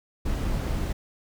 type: noise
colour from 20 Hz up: brown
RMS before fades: -27 dBFS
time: 0.25-0.93 s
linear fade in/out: 10 ms
effects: none